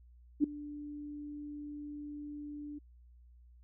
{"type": "tone with ADSR envelope", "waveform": "sine", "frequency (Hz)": 293.7, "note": "D4", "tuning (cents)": 0, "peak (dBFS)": -21, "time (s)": [0.4, 2.79], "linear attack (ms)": 39, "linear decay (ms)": 5, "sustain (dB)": -20, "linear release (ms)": 12, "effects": ["added 60 Hz sine -56 dBFS peak until 3.63 s"]}